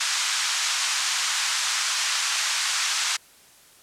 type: band-pass noise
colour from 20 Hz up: white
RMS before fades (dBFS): -25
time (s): 0-3.17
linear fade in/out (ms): 10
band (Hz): 990 to 7400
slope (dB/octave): 24
effects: white hiss -53 dBFS RMS until 3.82 s + low-pass 12000 Hz 12 dB/octave